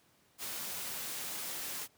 white noise, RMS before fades -40 dBFS, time 0.38-1.88 s, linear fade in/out 50 ms, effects pink hiss -68 dBFS RMS until 1.97 s + high-pass 100 Hz 12 dB/octave

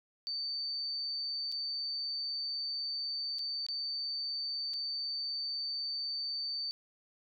sine tone with dropouts, 4572 Hz, D8, 47 cents flat, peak -34 dBFS, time 0.27-6.71 s, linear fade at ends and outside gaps 0 ms, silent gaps 1.517-1.523 / 3.385-3.392 / 3.665-3.686 / 4.735-4.739 s, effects none

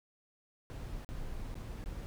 brown noise with dropouts, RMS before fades -41 dBFS, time 0.7-2.06 s, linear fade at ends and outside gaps 0 ms, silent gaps 1.047-1.09 / 1.542-1.554 / 1.841-1.859 s, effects none

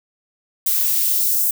violet noise with high-pass filter sweep, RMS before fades -18 dBFS, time 0.66-1.51 s, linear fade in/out 5 ms, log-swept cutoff 850 to 8300 Hz, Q 1, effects none

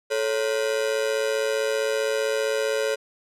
45% pulse ring-modulated tone, 493.9 Hz, B4, in tune, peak -19 dBFS, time 0.1-2.96 s, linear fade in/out 20 ms, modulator 57.7 Hz, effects low-pass 10000 Hz 12 dB/octave

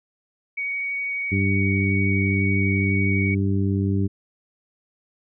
sine tone with vibrato, 2245 Hz, C#7, 21 cents sharp, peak -24 dBFS, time 0.57-3.35 s, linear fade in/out 10 ms, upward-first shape triangle, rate 12 Hz, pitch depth 13 cents each way
harmonic tone, 98 Hz, G2, in tune, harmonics 1 / 2 / 3 / 4, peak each -21 / -24 / -27 / -31 dBFS, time 1.31-4.08 s, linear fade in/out 20 ms
effects none

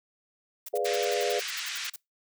blue noise bursts, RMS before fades -39 dBFS, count 15, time 0.66-1.961 s, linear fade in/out 5 ms, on 27 ms, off 64 ms
sine chord, G# diminished seventh, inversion none, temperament equal, 415.3 / 493.9 / 587.3 / 698.5 Hz, G#4 / B4 / D5 / F5, 0 / 0 / 0 / 0 cents, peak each -30 / -30 / -32 / -33 dBFS, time 0.73-1.4 s, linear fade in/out 10 ms
pink band-pass noise, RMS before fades -35 dBFS, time 0.85-1.9 s, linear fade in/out 5 ms, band 1600 to 6900 Hz, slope 24 dB/octave
effects noise-tail reverb RT60 0.2 s tail -24 dB re dry

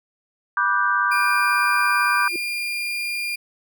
sine chord, G major seventh, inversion first, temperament just, 980 / 1176 / 1470 / 1568 Hz, B5 / D6 / F#6 / G6, -14 / +2 / -12 / 0 cents, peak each -25 / -21 / -26 / -21 dBFS, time 0.57-2.28 s, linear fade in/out 2 ms
35% pulse tone, 2407 Hz, D7, 42 cents sharp, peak -22 dBFS, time 1.11-3.36 s, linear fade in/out 10 ms
sine tone with exponential growth, 346.5 Hz, F4, 14 cents flat, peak -24 dBFS, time 2.28-2.36 s, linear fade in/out 2 ms, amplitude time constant 17 ms
effects none

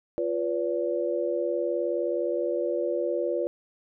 sine chord, B diminished, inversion second, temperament equal with one note detuned, 349.2 / 493.9 / 573.3 Hz, F4 / B4 / D5, 0 / 0 / -42 cents, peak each -29 dBFS, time 0.18-3.47 s, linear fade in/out 0 ms, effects none

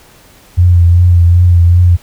sine tone with vibrato, 87.31 Hz, F2, in tune, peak -3 dBFS, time 0.57-1.97 s, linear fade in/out 20 ms, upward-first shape triangle, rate 2.6 Hz, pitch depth 41 cents each way, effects pink hiss -42 dBFS RMS until 2.02 s

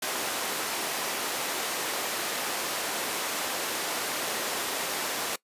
pink high-pass noise, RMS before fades -31 dBFS, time 0.02-5.36 s, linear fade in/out 5 ms, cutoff 420 Hz, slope 12 dB/octave, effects noise-tail reverb RT60 0.1 s tail -21 dB re dry + resampled to 32000 Hz

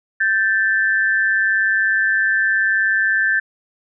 sine tone pair together, 1559.2 / 1760 Hz, G6 / A6, -10 / 0 cents, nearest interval major second, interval 210 cents, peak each -17 dBFS, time 0.2-3.4 s, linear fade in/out 10 ms, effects none

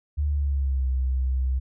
sine tone with pitch glide, 73.42 to 64.66 Hz, D2 to C2, 0 to -20 cents, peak -21 dBFS, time 0.17-1.6 s, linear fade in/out 20 ms, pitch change -220 cents, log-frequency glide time 0.28-0.88 s, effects none

